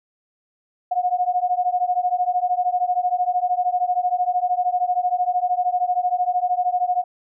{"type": "beating tone pair", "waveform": "sine", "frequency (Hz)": [716, 729], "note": ["F5", "F#5"], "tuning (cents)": [43, -26], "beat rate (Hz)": 13, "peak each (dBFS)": -21, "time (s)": [0.91, 7.04], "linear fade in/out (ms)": 10, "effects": []}